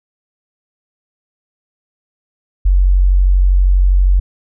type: tone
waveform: sine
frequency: 46.25 Hz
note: F#1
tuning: in tune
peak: -7 dBFS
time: 2.65-4.2 s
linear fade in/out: 10 ms
effects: none